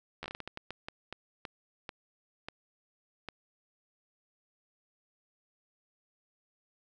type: slowing click train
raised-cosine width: 0.3 ms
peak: -23 dBFS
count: 16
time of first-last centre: 0.23-3.287 s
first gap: 12 ms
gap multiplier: 1.35
effects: none